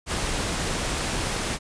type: noise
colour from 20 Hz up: pink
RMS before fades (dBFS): -27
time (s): 0.06-1.59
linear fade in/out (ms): 50
effects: resampled to 22050 Hz